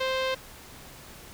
sawtooth tone with low-pass filter, 523.3 Hz, C5, in tune, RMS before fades -28 dBFS, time 0-0.35 s, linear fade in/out 10 ms, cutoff 3700 Hz, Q 1.9, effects pink hiss -47 dBFS RMS until 1.33 s

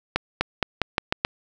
accelerating click train, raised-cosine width 0.3 ms, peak -4 dBFS, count 7, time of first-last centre 0.16-1.249 s, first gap 250 ms, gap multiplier 0.87, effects none

